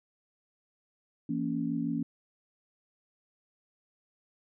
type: chord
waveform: sine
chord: A# diminished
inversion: second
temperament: just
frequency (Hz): 167.82 / 233.1 / 279.7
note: E3 / A#3 / C#4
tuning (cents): +31 / 0 / +16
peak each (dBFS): -35 / -33 / -32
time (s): 1.29-2.03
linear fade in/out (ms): 5
effects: none